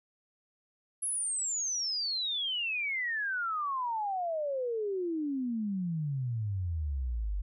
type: exponential sweep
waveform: sine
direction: down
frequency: 11000 to 46.25 Hz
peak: -30 dBFS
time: 1.02-7.42 s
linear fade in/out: 10 ms
effects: none